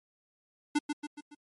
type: tone with echo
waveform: square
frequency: 295.7 Hz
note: D4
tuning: 12 cents sharp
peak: -24 dBFS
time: 0.75-0.79 s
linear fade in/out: 10 ms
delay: 140 ms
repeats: 4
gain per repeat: -6 dB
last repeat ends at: 1.35 s
effects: MP3 48 kbps